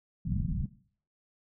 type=low-pass noise; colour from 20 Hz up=white; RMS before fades=-31 dBFS; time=0.25-0.66 s; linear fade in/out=5 ms; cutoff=200 Hz; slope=48 dB/octave; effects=noise-tail reverb RT60 0.5 s tail -17 dB re dry